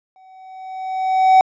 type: tone with exponential growth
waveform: triangle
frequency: 755 Hz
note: F#5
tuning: 35 cents sharp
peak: -4 dBFS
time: 0.16-1.41 s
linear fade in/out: 1 ms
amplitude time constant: 270 ms
effects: resampled to 16000 Hz